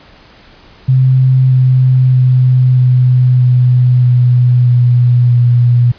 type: tone with pitch steps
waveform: sine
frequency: 130 / 128.73 / 127.47 / 126.23 / 124.99 / 123.77 / 122.56 / 121.36 Hz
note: C3 / C3 / C3 / B2 / B2 / B2 / B2 / B2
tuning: -11 / -28 / -45 / +38 / +21 / +4 / -13 / -30 cents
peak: -5 dBFS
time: 0.88-5.92 s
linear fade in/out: 10 ms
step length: 630 ms
effects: pink hiss -41 dBFS RMS until 5.98 s + resampled to 11025 Hz